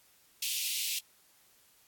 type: high-pass noise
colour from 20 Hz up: pink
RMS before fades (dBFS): -34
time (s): 0.42-0.99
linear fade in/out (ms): 5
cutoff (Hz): 2500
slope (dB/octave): 48
effects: white hiss -64 dBFS RMS until 1.87 s + AAC 64 kbps